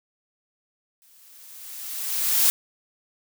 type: noise with exponential growth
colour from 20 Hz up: blue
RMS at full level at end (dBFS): -17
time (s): 1.02-2.5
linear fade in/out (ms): 0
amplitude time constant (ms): 320
effects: none